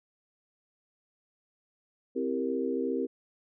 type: chord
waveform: sine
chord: C dominant seventh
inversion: none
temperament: equal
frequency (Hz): 261.6 / 329.6 / 392 / 466.2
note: C4 / E4 / G4 / Bb4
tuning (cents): 0 / 0 / 0 / 0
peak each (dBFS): -32 / -36 / -33 / -33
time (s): 2.15-3.07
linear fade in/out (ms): 20
effects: none